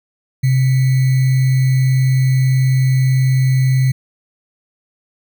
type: tone with sample-and-hold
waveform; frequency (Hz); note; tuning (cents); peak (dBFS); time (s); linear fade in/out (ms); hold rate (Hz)
sine; 130.81; C3; 0; -10; 0.43-3.92; 10; 2100
effects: none